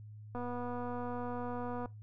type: click train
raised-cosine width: 1 ms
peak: -28 dBFS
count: 369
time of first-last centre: 0.35-1.858 s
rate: 244 Hz
effects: noise-tail reverb RT60 0.2 s tail -20 dB re dry + added 106 Hz sine -47 dBFS peak until 2.02 s